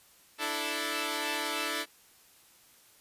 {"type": "chord", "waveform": "5% pulse", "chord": "D suspended second", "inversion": "none", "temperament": "equal", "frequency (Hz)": [293.7, 329.6, 440], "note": ["D4", "E4", "A4"], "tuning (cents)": [0, 0, 0], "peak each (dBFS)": -24, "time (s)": [0.38, 1.86], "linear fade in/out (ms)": 50, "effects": ["white hiss -60 dBFS RMS until 3 s", "resampled to 32000 Hz"]}